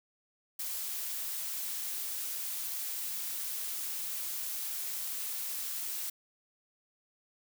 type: noise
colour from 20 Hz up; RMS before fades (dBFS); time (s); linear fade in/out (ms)
blue; -37; 0.59-6.1; 5
effects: none